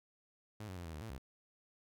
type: tone with pitch steps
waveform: sawtooth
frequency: 106.8 / 92.8 / 87.5 / 81.4 / 75.6 / 111.9 / 66.6 Hz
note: G#2 / F#2 / F2 / E2 / D#2 / A2 / C2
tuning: +49 / +6 / +4 / -21 / -49 / +30 / +31 cents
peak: -40 dBFS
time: 0.6-1.181 s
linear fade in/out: 5 ms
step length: 83 ms
effects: none